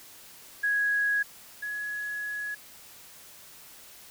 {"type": "tone pair in turn", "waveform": "sine", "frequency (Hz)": [1661.2, 1681.5], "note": ["G#6", "G#6"], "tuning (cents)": [0, 21], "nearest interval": "unison", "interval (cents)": 21, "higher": "second", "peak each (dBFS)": [-23, -31], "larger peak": "first", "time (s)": [[0.63, 1.23], [1.62, 2.55]], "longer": "second", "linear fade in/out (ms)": 10, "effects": ["white hiss -50 dBFS RMS until 4.1 s"]}